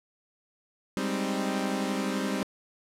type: chord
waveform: sawtooth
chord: Ab major seventh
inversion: third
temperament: equal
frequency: 196 / 207.7 / 261.6 / 311.1 Hz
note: G3 / Ab3 / C4 / Eb4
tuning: 0 / 0 / 0 / 0 cents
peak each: -27 / -33 / -28 / -32 dBFS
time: 0.97-2.43 s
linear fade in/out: 0 ms
effects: low-pass 11000 Hz 12 dB/octave